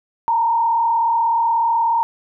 sine tone with frequency modulation, 923 Hz, A#5, 17 cents flat, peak -14 dBFS, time 0.28-2.03 s, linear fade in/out 0 ms, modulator 36.5 Hz, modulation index 0.72, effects none

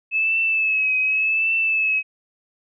sine tone with vibrato, 2597 Hz, E7, 26 cents flat, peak -17 dBFS, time 0.11-2.03 s, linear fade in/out 50 ms, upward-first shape triangle, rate 0.87 Hz, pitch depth 52 cents each way, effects none

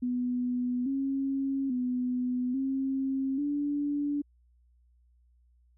sine tone with pitch steps, 247.5 / 271.9 / 249.7 / 268.1 / 289.2 Hz, B3 / C#4 / B3 / C4 / D4, +4 / -33 / +19 / +42 / -27 cents, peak -27 dBFS, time 0.02-4.22 s, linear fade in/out 10 ms, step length 840 ms, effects added 60 Hz sine -61 dBFS peak until 5.77 s

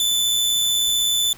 sawtooth tone with amplitude modulation, 3507 Hz, A7, 6 cents flat, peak -13 dBFS, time 0-1.33 s, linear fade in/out 2 ms, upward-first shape sine, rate 116 Hz, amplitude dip 30%, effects pink hiss -44 dBFS RMS until 1.37 s

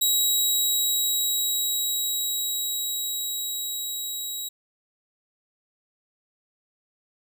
15% pulse tone with level ramp, 3853 Hz, B7, 44 cents flat, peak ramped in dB -12 to -23 dBFS, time 0.01-4.49 s, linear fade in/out 10 ms, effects none

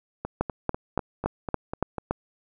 two click trains, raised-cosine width 1 ms, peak -9 / -16 dBFS, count 7 / 8, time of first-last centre 0.41-2.11 / 0.25-1.983 s, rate 3.53 / 4.04 Hz, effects none

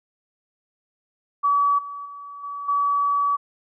sine tone with level steps, 1142 Hz, D6, 49 cents flat, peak -16 / -31 / -35 / -29 / -18 dBFS, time 1.43-3.37 s, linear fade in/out 20 ms, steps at 1.78 / 2.05 / 2.43 / 2.68 s, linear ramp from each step 10 ms, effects none

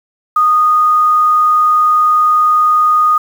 sine tone with quantisation, 1235 Hz, D#6, 13 cents flat, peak -7 dBFS, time 0.36-3.18 s, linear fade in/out 5 ms, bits 6, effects none

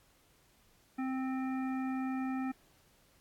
harmonic tone with a mistuned harmonic, 261.6 Hz, C4, in tune, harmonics 1 / 3 / 5 / 7 / 9, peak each -33 / -43 / -47 / -50 / -52 dBFS, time 0.98-2.52 s, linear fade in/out 10 ms, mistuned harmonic 9, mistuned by +26 cents, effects pink hiss -67 dBFS RMS until 3.2 s + AAC 64 kbps

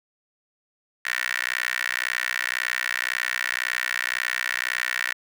15% pulse tone with high-pass filter, 61.9 Hz, B1, 5 cents sharp, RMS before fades -27 dBFS, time 1.05-5.13 s, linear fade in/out 5 ms, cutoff 1800 Hz, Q 4.7, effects none

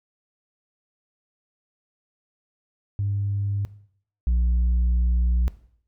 sine tone pair in turn, 100.6 / 59.82 Hz, G2 / A#1, +45 / +45 cents, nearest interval major sixth, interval 900 cents, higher first, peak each -21 / -15 dBFS, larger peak second, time 2.99-3.65 / 4.27-5.48 s, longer second, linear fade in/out 0 ms, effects noise-tail reverb RT60 0.6 s tail -18 dB re dry + tanh soft clip ceiling -17 dBFS

